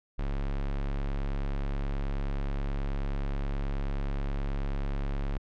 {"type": "tone", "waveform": "square", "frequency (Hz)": 34.7, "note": "C#1", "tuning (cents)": 3, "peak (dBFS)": -29, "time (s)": [0.18, 5.38], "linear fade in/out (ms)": 10, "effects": ["low-pass 3000 Hz 12 dB/octave"]}